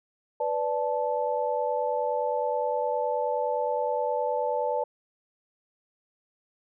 sine tone cluster, 495.4 / 585 / 873 Hz, B4 / D5 / A5, +5 / -7 / -14 cents, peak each -29 dBFS, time 0.4-4.84 s, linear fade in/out 5 ms, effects none

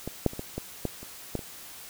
clicks, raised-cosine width 2 ms, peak -19 / -8 / -27 / -20 / -18 / -14 / -29 / -15 / -25 dBFS, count 9, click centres 0.076 / 0.263 / 0.334 / 0.394 / 0.58 / 0.853 / 1.03 / 1.353 / 1.392 s, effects white hiss -45 dBFS RMS until 1.89 s

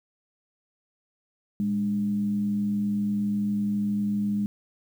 sine tone with frequency modulation, 205.1 Hz, G#3, 21 cents flat, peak -23 dBFS, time 1.6-4.46 s, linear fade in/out 0 ms, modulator 92.2 Hz, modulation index 0.31, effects 9-bit

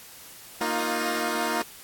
10% pulse chord, Bb suspended fourth, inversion none, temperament equal with one note detuned, 233.1 / 311.1 / 352.7 Hz, Bb3 / Eb4 / F4, 0 / 0 / +17 cents, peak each -21 dBFS, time 0.61-1.62 s, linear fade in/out 2 ms, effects white hiss -46 dBFS RMS until 1.83 s + AAC 64 kbps

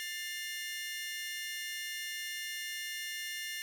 sawtooth tone cluster, 1776 / 2102 / 2845 Hz, A6 / C7 / F7, +16 / +7 / +31 cents, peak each -38 / -40 / -39 dBFS, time 0-3.62 s, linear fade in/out 0 ms, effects none

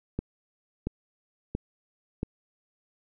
click train, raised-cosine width 3 ms, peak -16 dBFS, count 4, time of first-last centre 0.19-2.231 s, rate 1.47 Hz, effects none

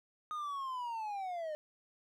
triangle linear sweep, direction down, 1244.5 to 597 Hz, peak -35 dBFS, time 0.31-1.55 s, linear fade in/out 0 ms, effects none

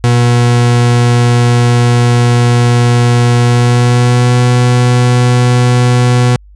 40% pulse tone with pitch glide, 120.6 to 123.28 Hz, B2 to B2, -41 to -3 cents, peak -5 dBFS, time 0.04-6.36 s, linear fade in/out 0 ms, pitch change +38 cents, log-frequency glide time 3.43-4.39 s, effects added 50 Hz sine -35 dBFS peak until 6.55 s + resampled to 22050 Hz

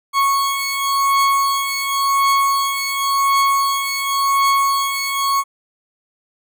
40% pulse beating tone pair, 1103 / 1103.92 Hz, C#6 / C#6, -9 / -8 cents, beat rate 0.92 Hz, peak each -16 / -19 dBFS, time 0.13-5.44 s, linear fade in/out 50 ms, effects none

